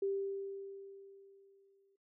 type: tone with exponential decay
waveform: sine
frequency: 393.3 Hz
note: G4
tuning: 6 cents sharp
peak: -31 dBFS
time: 0.02-1.96 s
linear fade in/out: 5 ms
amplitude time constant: 420 ms
effects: noise-tail reverb RT60 0.3 s tail -21 dB re dry